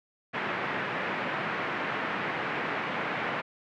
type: band-pass noise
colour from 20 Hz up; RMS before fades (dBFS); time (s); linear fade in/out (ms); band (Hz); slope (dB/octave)
white; -32; 0.33-3.42; 20; 130 to 2200; 24
effects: none